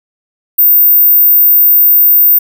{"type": "tone", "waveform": "sine", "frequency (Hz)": 14550, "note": "A#9", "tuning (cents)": -43, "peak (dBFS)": -3, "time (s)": [0.58, 2.39], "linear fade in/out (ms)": 10, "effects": []}